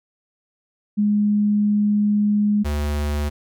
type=tone pair in turn; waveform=sine / square; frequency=207.7 / 73.63 Hz; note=G#3 / D2; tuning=0 / +5 cents; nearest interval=octave + tritone; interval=1795 cents; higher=first; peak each=-15 / -21 dBFS; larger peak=first; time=0.97-2.64 / 2.64-3.3 s; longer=first; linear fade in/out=20 ms; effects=none